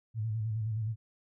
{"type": "tone with vibrato", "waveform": "sine", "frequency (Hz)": 110, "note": "A2", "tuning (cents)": 0, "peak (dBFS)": -30, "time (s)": [0.14, 0.96], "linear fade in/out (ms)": 50, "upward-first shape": "square", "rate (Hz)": 9.6, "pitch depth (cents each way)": 55, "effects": []}